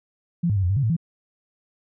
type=tone with pitch steps; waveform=sine; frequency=171.6 / 103.7 / 96.8 / 88.3 / 99 / 139 / 110.7 / 166 Hz; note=F3 / G#2 / G2 / F2 / G2 / C#3 / A2 / E3; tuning=-30 / -2 / -21 / +20 / +18 / +5 / +11 / +12 cents; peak=-18 dBFS; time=0.43-0.966 s; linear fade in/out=10 ms; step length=67 ms; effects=none